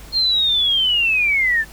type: linear sweep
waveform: sine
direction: down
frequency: 4254 to 1725 Hz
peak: -14 dBFS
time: 0.12-1.65 s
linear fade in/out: 50 ms
effects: added 50 Hz sine -39 dBFS peak until 1.72 s + pink hiss -42 dBFS RMS until 1.72 s